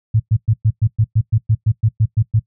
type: tone bursts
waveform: sine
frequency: 110 Hz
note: A2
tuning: in tune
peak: -10 dBFS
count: 14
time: 0.14-2.396 s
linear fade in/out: 10 ms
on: 59 ms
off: 110 ms
effects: noise-tail reverb RT60 0.1 s tail -19 dB re dry